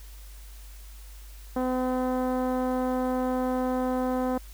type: tone with low-pass filter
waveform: 10% pulse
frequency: 254.8 Hz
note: C4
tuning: 46 cents flat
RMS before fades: -27 dBFS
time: 1.56-4.38 s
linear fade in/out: 5 ms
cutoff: 700 Hz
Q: 0.55
effects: added 50 Hz sine -42 dBFS peak until 4.53 s + white hiss -53 dBFS RMS until 4.53 s